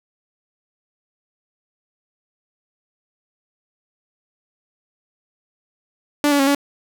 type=tone with pitch steps; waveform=sawtooth; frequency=292.3 / 285.2 / 273.1 / 283.3 Hz; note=D4 / C#4 / C#4 / C#4; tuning=-8 / +49 / -26 / +38 cents; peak=-10 dBFS; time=6.24-6.548 s; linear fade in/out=0 ms; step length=77 ms; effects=none